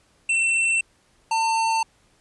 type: tone pair in turn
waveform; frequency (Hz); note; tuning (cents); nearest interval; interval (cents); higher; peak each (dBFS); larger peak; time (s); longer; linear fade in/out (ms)
square; 2693 / 898.7; E7 / A5; +36 / +36; octave + perfect fifth; 1900; first; -19 / -20; first; 0.29-0.81 / 1.31-1.83; neither; 5
effects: pink hiss -61 dBFS RMS until 2.2 s + resampled to 24000 Hz